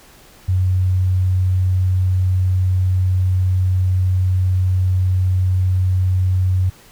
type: tone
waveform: sine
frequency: 92.5 Hz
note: F#2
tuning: in tune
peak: -13 dBFS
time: 0.48-6.7 s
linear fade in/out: 10 ms
effects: pink hiss -46 dBFS RMS until 6.91 s